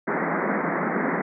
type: band-pass noise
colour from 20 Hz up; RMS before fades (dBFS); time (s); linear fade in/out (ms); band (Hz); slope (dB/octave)
pink; -25; 0.07-1.22; 10; 160 to 2100; 96
effects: none